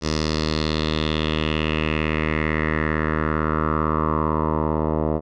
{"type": "tone with low-pass filter sweep", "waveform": "10% pulse", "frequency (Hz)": 77.78, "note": "D#2", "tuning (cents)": 0, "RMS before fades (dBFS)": -22, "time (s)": [0.01, 5.21], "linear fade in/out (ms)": 50, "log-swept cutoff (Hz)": [5400, 730], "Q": 4, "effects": []}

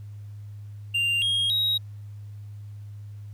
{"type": "tone with pitch steps", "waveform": "triangle", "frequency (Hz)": [2787, 3257, 3807], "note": ["F7", "G#7", "A#7"], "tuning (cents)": [-4, -34, 36], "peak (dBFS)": -20, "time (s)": [0.94, 1.78], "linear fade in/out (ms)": 10, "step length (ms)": 280, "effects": ["added 103 Hz sine -37 dBFS peak until 3.33 s", "pink hiss -64 dBFS RMS until 3.33 s"]}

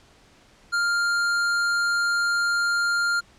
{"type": "tone", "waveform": "square", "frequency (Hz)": 1400, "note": "F6", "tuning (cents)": 4, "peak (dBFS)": -21, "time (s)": [0.72, 3.21], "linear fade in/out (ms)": 20, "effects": ["pink hiss -55 dBFS RMS until 3.38 s", "low-pass 7000 Hz 12 dB/octave"]}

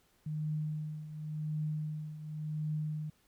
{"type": "tone with tremolo", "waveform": "sine", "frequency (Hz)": 153.3, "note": "D#3", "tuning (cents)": -25, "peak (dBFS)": -31, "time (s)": [0.26, 3.1], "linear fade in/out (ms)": 5, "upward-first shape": "triangle", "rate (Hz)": 0.91, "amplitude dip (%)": 75, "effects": ["pink hiss -70 dBFS RMS until 3.27 s"]}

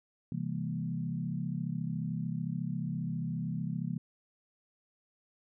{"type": "chord", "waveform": "sine", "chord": "C dominant seventh", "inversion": "none", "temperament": "equal with one note detuned", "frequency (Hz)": [130.81, 164.81, 199.65, 233.1], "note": ["C3", "E3", "G3", "Bb3"], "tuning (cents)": [0, 0, 32, 0], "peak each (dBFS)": [-38, -35, -40, -40], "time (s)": [0.32, 3.98], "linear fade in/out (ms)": 2, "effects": []}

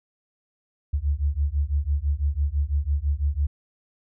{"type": "beating tone pair", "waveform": "sine", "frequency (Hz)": [69.3, 75.3], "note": ["C#2", "D2"], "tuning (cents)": [0, 44], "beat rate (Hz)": 6, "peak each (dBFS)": [-24, -24], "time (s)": [0.93, 3.47], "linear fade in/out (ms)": 10, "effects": []}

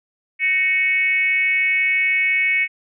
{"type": "tone with frequency modulation", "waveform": "sine", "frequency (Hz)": 2217, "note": "C#7", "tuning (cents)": 0, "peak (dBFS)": -15, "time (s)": [0.39, 2.68], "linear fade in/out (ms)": 50, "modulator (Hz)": 349, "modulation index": 0.7, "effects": []}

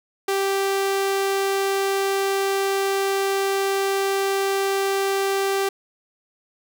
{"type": "tone", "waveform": "sawtooth", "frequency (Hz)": 391.5, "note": "G4", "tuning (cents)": -2, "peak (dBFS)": -16, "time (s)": [0.28, 5.69], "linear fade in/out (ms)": 5, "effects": []}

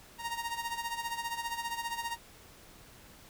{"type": "tone with tremolo", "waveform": "sawtooth", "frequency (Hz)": 932.3, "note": "A#5", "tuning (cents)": 0, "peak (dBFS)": -28, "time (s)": [0.18, 2.18], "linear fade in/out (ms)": 50, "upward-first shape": "sine", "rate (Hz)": 15, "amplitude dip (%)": 70, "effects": ["pink hiss -55 dBFS RMS until 3.29 s"]}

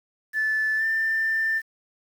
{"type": "tone with pitch glide", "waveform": "sine", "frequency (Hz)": [1746, 1785.8], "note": ["A6", "A6"], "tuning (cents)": [-14, 25], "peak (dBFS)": -20, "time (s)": [0.33, 1.62], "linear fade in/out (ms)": 50, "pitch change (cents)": 39, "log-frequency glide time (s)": [0.77, 0.84], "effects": ["tanh soft clip ceiling -17 dBFS", "8-bit"]}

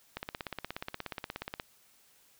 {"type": "click train", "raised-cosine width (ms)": 0.3, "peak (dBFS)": -20, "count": 25, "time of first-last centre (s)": [0.17, 1.599], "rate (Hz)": 16.8, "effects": ["white hiss -64 dBFS RMS until 2.39 s"]}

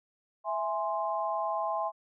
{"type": "chord", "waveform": "sine", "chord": "E augmented", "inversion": "none", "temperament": "equal", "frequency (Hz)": [659.3, 830.6, 1046.5], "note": ["E5", "G#5", "B#5"], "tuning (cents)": [0, 0, 0], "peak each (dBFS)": -33, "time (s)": [0.44, 1.92], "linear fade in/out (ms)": 50, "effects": []}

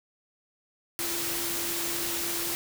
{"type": "tone in noise", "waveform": "sine", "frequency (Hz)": 340.6, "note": "F4", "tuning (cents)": -43, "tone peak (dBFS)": -38, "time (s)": [0.99, 2.55], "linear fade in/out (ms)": 0, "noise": "white", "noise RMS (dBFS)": -31, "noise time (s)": [0.99, 2.55], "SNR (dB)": -10, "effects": []}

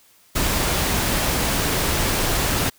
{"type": "noise", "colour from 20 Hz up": "pink", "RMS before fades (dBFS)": -21, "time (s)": [0.35, 2.7], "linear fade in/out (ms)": 10, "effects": ["white hiss -55 dBFS RMS until 2.78 s"]}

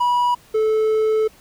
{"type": "tone pair in turn", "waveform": "triangle", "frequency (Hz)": [974, 435.9], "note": ["B5", "A4"], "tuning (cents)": [-24, -16], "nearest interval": "octave + major second", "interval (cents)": 1392, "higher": "first", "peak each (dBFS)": -13, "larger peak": "neither", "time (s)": [[0, 0.35], [0.54, 1.28]], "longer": "second", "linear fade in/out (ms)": 10, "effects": ["pink hiss -50 dBFS RMS until 1.4 s"]}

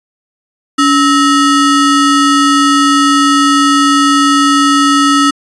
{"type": "ring-modulated tone", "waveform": "square", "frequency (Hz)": 790, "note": "G5", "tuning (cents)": 13, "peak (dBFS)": -4, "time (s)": [0.78, 5.31], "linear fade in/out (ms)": 10, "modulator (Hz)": 507, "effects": ["resampled to 22050 Hz"]}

